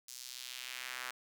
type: tone with high-pass filter sweep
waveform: sawtooth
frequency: 126.2 Hz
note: B2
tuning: 38 cents sharp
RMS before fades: -45 dBFS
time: 0.08-1.11 s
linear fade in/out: 5 ms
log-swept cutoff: 6000 to 1400 Hz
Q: 1.4
effects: none